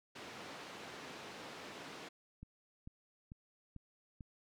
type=band-pass noise; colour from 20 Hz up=pink; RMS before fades=-50 dBFS; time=0.15-2.09 s; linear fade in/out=10 ms; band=230 to 4500 Hz; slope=12 dB/octave
type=click train; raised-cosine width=5 ms; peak=-37 dBFS; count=5; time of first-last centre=2.43-4.208 s; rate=2.25 Hz
effects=none